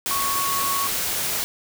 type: tone in noise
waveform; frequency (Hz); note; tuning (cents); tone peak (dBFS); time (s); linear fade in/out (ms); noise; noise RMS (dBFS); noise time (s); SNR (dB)
sine; 1108.7; C#6; 0; -24; 0.11-0.87; 0; white; -25; 0.06-1.44; -2
effects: none